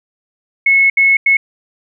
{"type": "tone bursts at uneven times", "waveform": "sine", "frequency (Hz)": 2189, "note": "C#7", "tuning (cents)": -22, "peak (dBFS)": -7, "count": 3, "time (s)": [[0.66, 0.9], [0.97, 1.17], [1.26, 1.37]], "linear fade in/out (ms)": 5, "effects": []}